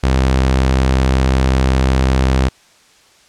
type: tone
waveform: sawtooth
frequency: 65.41 Hz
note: C2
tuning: in tune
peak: -7 dBFS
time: 0.03-2.49 s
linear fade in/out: 10 ms
effects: white hiss -49 dBFS RMS until 3.28 s + low-pass 7000 Hz 12 dB/octave